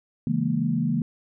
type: chord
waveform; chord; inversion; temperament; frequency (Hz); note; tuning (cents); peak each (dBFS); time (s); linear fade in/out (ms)
sine; A# half-diminished seventh; first; equal; 138.59 / 164.81 / 207.7 / 233.1; C#3 / E3 / G#3 / A#3; 0 / 0 / 0 / 0; -29 / -26 / -29 / -25; 0.27-1.02; 2
effects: none

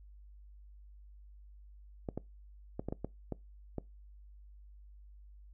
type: clicks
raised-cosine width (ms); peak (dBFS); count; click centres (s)
2; -23; 8; 2.088 / 2.176 / 2.795 / 2.886 / 2.925 / 3.046 / 3.323 / 3.783
effects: noise-tail reverb RT60 0.2 s tail -22 dB re dry + added 50 Hz sine -52 dBFS peak until 5.53 s

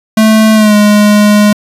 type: tone with pitch glide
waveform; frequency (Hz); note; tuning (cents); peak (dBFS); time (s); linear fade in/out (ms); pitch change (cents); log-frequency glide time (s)
square; 218.5 to 208.3; A3 to G#3; -12 to +5; -4; 0.17-1.53; 5; -83; 0.54-0.75
effects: resampled to 32000 Hz

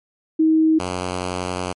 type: tone pair in turn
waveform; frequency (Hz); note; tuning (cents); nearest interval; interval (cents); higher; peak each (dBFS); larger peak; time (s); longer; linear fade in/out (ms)
sine / 5% pulse; 317.2 / 90.88; D#4 / F#2; +33 / -31; octave + minor seventh; 2164; first; -12; neither; 0.39-0.79 / 0.79-1.73; second; 10
effects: MP3 48 kbps

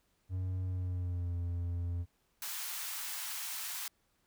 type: tone with pitch glide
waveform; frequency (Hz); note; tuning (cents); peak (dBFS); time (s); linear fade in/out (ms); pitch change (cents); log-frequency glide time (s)
triangle; 92.5 to 86.81; F#2 to F2; 0 to -10; -31; 0.29-2.06; 50; -110; 0.65-1.35
type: high-pass noise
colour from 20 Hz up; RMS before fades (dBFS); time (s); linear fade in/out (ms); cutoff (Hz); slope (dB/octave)
white; -40; 2.42-3.88; 2; 850; 24
effects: pink hiss -75 dBFS RMS until 4.26 s

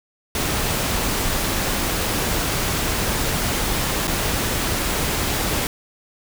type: noise with dropouts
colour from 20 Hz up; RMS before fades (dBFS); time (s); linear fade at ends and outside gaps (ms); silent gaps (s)
pink; -22; 0.35-5.67; 1; 4.072-4.078
effects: none

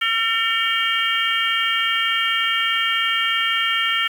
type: harmonic tone with a mistuned harmonic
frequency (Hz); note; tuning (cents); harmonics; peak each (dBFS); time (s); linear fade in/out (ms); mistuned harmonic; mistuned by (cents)
453.1; A#4; -49; 3 / 4 / 5 / 6 / 7; -24 / -24 / -24 / -24 / -24; 0.01-4.08; 10; 6; +68
effects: 7-bit

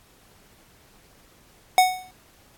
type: tone with exponential decay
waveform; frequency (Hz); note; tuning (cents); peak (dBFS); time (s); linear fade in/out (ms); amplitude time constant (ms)
square; 740; F#5; 0; -11; 1.78-2.11; 1; 71
effects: pink hiss -56 dBFS RMS until 2.57 s + AAC 64 kbps

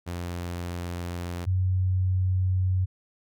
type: tone pair in turn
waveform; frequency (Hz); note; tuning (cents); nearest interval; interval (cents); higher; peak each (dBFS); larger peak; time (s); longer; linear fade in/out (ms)
sawtooth / sine; 87.31 / 92.87; F2 / F#2; 0 / +7; minor second; 107; second; -27 / -21; second; 0.06-1.46 / 1.46-2.86; neither; 20
effects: none

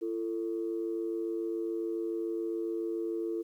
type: tone pair together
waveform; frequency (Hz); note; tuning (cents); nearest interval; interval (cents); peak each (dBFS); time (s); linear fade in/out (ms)
sine; 338.9 / 446; E4 / A4; +48 / +23; perfect fourth; 475; -32 / -35; 0.01-3.43; 20
effects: tanh soft clip ceiling -23 dBFS + 11-bit

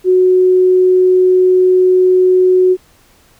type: tone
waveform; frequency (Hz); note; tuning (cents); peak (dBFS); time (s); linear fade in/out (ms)
sine; 368.4; F#4; -7; -6; 0.04-2.77; 50
effects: pink hiss -49 dBFS RMS until 3.39 s

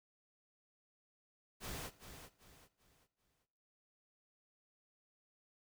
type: noise with echo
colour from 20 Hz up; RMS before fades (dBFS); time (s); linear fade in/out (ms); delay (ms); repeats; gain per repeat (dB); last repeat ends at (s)
pink; -45; 1.6-1.91; 50; 390; 4; -9; 3.47
effects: noise-tail reverb RT60 0.9 s tail -17 dB re dry

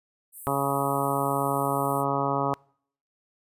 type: high-pass noise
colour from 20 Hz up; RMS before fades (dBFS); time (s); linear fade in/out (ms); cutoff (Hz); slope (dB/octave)
white; -40; 0.32-2.05; 50; 8200; 96
type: harmonic tone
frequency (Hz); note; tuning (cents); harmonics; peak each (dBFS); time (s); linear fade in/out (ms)
139.1; C#3; +6; 1 / 2 / 3 / 4 / 5 / 6 / 7 / 8 / 9; -32 / -32 / -32 / -32 / -32 / -32 / -32 / -32 / -32; 0.47-2.54; 0
effects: noise-tail reverb RT60 0.6 s tail -26 dB re dry + resampled to 32000 Hz

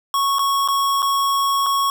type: tone with dropouts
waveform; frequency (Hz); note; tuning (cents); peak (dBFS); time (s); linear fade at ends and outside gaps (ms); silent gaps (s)
square; 1105; C#6; -6; -17; 0.14-1.9; 1; 0.385-0.392 / 0.677-0.685 / 1.021-1.027 / 1.662-1.665
effects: none

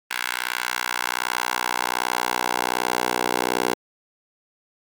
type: tone with high-pass filter sweep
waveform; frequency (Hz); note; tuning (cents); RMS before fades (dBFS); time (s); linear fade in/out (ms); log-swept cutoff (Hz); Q
10% pulse; 61.3; B1; -12; -25; 0.11-3.74; 0; 1600 to 490; 1.4
effects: Opus 32 kbps

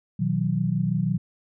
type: chord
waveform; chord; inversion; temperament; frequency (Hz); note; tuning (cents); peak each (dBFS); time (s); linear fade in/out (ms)
sine; B major; none; equal with one note detuned; 123.47 / 159.02 / 185; B2 / D#3 / F#3; 0 / +38 / 0; -27 / -25 / -25; 0.19-1.18; 10
effects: none

